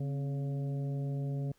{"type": "harmonic tone with a mistuned harmonic", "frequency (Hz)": 140.6, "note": "C#3", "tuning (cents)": 25, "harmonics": [1, 2, 3, 4, 5], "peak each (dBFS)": [-32, -43, -47, -49, -55], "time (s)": [0, 1.52], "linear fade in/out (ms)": 5, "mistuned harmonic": 2, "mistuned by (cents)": -92, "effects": ["pink hiss -70 dBFS RMS until 1.58 s"]}